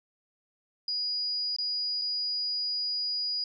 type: tone with dropouts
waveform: sine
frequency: 4900 Hz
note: D#8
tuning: 27 cents flat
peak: -28 dBFS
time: 0.88-3.44 s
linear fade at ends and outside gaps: 2 ms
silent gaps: 1.564-1.585 / 2.015-2.018 s
effects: none